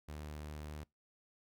sawtooth tone, 75.3 Hz, D2, 44 cents sharp, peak -40 dBFS, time 0.08-0.84 s, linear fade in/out 10 ms, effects noise-tail reverb RT60 0.2 s tail -25 dB re dry

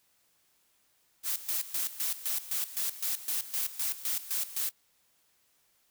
blue noise with tremolo, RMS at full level -31 dBFS, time 1.23-4.72 s, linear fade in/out 50 ms, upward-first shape square, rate 3.9 Hz, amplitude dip 80%, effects white hiss -70 dBFS RMS until 5.9 s

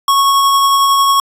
square tone with tremolo, 1103 Hz, C#6, 9 cents flat, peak -8 dBFS, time 0.08-1.2 s, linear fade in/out 2 ms, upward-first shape triangle, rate 11 Hz, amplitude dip 25%, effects resampled to 32000 Hz

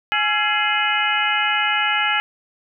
harmonic tone with a mistuned harmonic, 419.9 Hz, G#4, 19 cents sharp, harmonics 2 / 3 / 4 / 5 / 6 / 7, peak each -24 / -24 / -24 / -24 / -24 / -24 dBFS, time 0.12-2.2 s, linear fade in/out 0 ms, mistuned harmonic 3, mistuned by +130 cents, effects none

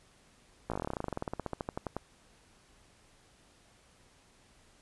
slowing click train, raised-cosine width 1 ms, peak -20 dBFS, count 28, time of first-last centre 0.7-1.966 s, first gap 17 ms, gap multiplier 1.07, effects pink hiss -63 dBFS RMS until 4.81 s + resampled to 24000 Hz

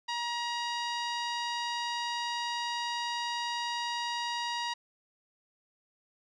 sawtooth tone with low-pass filter, 950 Hz, A#5, 33 cents sharp, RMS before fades -34 dBFS, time 0.08-4.74 s, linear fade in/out 10 ms, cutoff 4600 Hz, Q 2.2, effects none

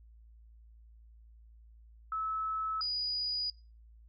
sine tone pair in turn, 1300 / 4918 Hz, E6 / D#8, -24 / -21 cents, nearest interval octave + major seventh, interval 2303 cents, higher second, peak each -32 / -31 dBFS, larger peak second, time 2.12-2.81 / 2.81-3.5 s, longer neither, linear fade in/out 2 ms, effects noise-tail reverb RT60 0.3 s tail -19 dB re dry + added 56 Hz sine -54 dBFS peak until 4.08 s

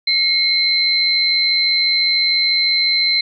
sine tone pair together, 2162 / 4093 Hz, C#7 / C8, -44 / -39 cents, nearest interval major seventh, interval 1105 cents, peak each -19 / -14 dBFS, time 0.07-3.21 s, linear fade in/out 5 ms, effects none

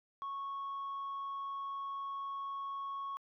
sine tone, 1104 Hz, C#6, 7 cents flat, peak -36 dBFS, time 0.22-3.17 s, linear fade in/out 0 ms, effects tanh soft clip ceiling -36 dBFS

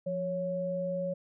sine tone pair together, 175.33 / 554.4 Hz, F3 / C#5, +7 / 0 cents, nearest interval octave + minor sixth, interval 1993 cents, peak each -36 / -31 dBFS, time 0.06-1.14 s, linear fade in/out 10 ms, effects none

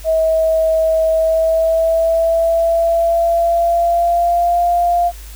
sine tone with pitch glide, 643 to 697.2 Hz, E5 to F5, -43 to -3 cents, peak -11 dBFS, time 0.04-5.12 s, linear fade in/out 50 ms, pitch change +140 cents, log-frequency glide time 1.09-4.62 s, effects added 51 Hz sine -31 dBFS peak until 5.35 s + white hiss -40 dBFS RMS until 5.35 s

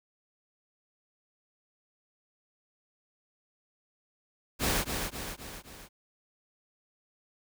pink noise with echo, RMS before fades -28 dBFS, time 4.59-4.85 s, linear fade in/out 50 ms, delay 260 ms, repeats 4, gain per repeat -5 dB, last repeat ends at 5.89 s, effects none

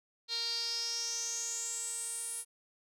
sawtooth tone with band-pass filter sweep, 463.8 Hz, A#4, 9 cents flat, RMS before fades -37 dBFS, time 0.28-2.45 s, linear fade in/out 50 ms, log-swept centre 4200 to 10000 Hz, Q 8.4, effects none

